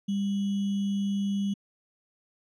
sine tone with sample-and-hold, 199.4 Hz, G3, 30 cents sharp, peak -25 dBFS, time 0.08-1.54 s, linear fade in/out 10 ms, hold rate 3150 Hz, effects low-pass 6000 Hz 12 dB/octave

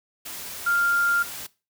sine tone in noise, 1396.9 Hz, F6, in tune, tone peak -19 dBFS, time 0.66-1.23 s, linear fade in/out 10 ms, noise white, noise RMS -36 dBFS, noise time 0.25-1.47 s, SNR +14 dB, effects noise-tail reverb RT60 0.3 s tail -20 dB re dry

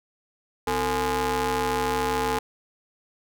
sawtooth ring-modulated tone, 194.5 Hz, G3, 13 cents flat, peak -16 dBFS, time 0.67-2.39 s, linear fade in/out 5 ms, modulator 644 Hz, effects none

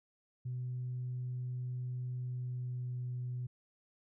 sine tone with pitch glide, 125.2 to 124.19 Hz, B2 to B2, +24 to +10 cents, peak -35 dBFS, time 0.45-3.47 s, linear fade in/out 10 ms, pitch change -14 cents, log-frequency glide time 2.19-3.04 s, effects tanh soft clip ceiling -32 dBFS

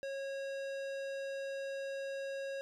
sine tone with tanh clipping, 547 Hz, C#5, 23 cents flat, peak -40 dBFS, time 0.03-2.61 s, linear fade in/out 0 ms, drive 18 dB, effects none

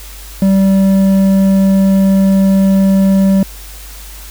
sine tone with hard clipping, 193.5 Hz, G3, 22 cents flat, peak -8 dBFS, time 0.42-3.43 s, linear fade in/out 2 ms, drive 6 dB, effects added 50 Hz sine -30 dBFS peak until 4.3 s + white hiss -34 dBFS RMS until 4.3 s

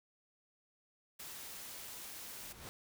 white noise, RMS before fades -48 dBFS, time 1.19-2.53 s, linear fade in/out 10 ms
pink noise with exponential growth, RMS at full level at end -46 dBFS, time 2.13-2.69 s, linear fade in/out 0 ms, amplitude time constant 120 ms
effects none

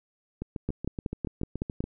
two click trains, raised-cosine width 3 ms, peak -16 / -20 dBFS, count 7 / 11, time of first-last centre 0.69-1.805 / 0.42-1.84 s, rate 5.38 / 7.04 Hz, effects none

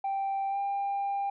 sine tone with pitch glide, 784 to 797.2 Hz, G5 to G5, 0 to +29 cents, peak -26 dBFS, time 0.04-1.3 s, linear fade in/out 5 ms, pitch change +29 cents, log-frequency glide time 0.49-0.58 s, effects tanh soft clip ceiling -26 dBFS

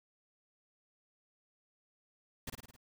pink noise with echo, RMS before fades -41 dBFS, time 2.47-2.5 s, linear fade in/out 5 ms, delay 53 ms, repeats 5, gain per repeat -4 dB, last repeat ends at 2.765 s, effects none

